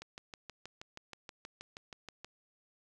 click train, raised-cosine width 0.2 ms, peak -28 dBFS, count 15, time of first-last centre 0.02-2.246 s, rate 6.29 Hz, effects none

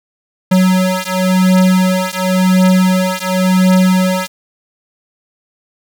square beating tone pair, 185 / 185.93 Hz, F#3 / F#3, 0 / +9 cents, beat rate 0.93 Hz, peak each -13 dBFS, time 0.51-4.28 s, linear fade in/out 10 ms, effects none

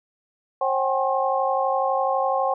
sine tone cluster, 536 / 765 / 817 / 1071 Hz, C5 / G5 / G#5 / C6, +42 / -42 / -29 / +40 cents, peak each -24 / -24 / -27 / -26 dBFS, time 0.61-2.54 s, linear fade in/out 5 ms, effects none

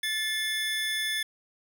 square tone cluster, 1749 / 2134 / 3478 Hz, A6 / C7 / A7, -11 / +34 / -21 cents, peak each -32 / -37 / -31 dBFS, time 0.03-1.23 s, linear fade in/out 5 ms, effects none

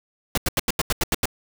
pink noise bursts, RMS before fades -21 dBFS, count 9, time 0.35-1.256 s, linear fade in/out 2 ms, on 26 ms, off 84 ms, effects none

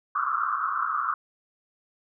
pink band-pass noise, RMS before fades -27 dBFS, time 0.15-1.14 s, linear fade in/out 5 ms, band 1100 to 1400 Hz, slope 96 dB/octave, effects none

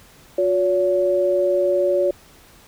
sine tone pair together, 360.2 / 567 Hz, F#4 / C#5, -46 / +39 cents, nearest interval minor sixth, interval 785 cents, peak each -20 / -17 dBFS, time 0.38-2.11 s, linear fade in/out 5 ms, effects pink hiss -49 dBFS RMS until 2.67 s

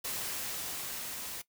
white noise with level ramp, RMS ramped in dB -36 to -41 dBFS, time 0.04-1.42 s, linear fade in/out 10 ms, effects noise-tail reverb RT60 0.1 s tail -18 dB re dry

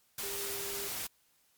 sine tone in noise, 400 Hz, G4, 35 cents sharp, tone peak -42 dBFS, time 0.23-0.88 s, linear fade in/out 5 ms, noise white, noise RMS -38 dBFS, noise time 0.18-1.07 s, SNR -7 dB, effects white hiss -70 dBFS RMS until 1.57 s + MP3 96 kbps

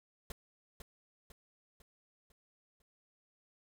pink noise with echo, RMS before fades -42 dBFS, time 0.3-0.32 s, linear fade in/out 2 ms, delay 500 ms, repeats 5, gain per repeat -6 dB, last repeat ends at 2.82 s, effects none

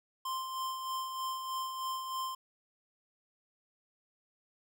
square tone with tremolo, 1046 Hz, C6, 1 cent flat, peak -34 dBFS, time 0.25-2.35 s, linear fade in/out 5 ms, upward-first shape sine, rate 3.2 Hz, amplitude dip 45%, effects none

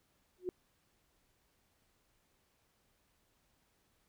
sine tone with exponential growth, 363.5 Hz, F#4, 31 cents flat, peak -30 dBFS, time 0.38-0.49 s, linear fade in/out 0 ms, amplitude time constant 22 ms, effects pink hiss -75 dBFS RMS until 4.08 s

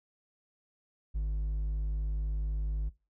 sine tone with hard clipping, 52 Hz, G#1, 3 cents sharp, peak -30 dBFS, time 1.14-2.9 s, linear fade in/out 20 ms, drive 3 dB, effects noise-tail reverb RT60 0.3 s tail -22 dB re dry

